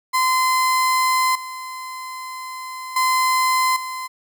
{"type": "tone with level steps", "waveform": "35% pulse", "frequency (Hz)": 1030, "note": "C6", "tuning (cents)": -28, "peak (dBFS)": [-14, -28, -14, -25], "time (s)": [0.13, 4.08], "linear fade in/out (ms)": 20, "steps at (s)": [1.35, 2.96, 3.76], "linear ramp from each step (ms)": 5, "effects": []}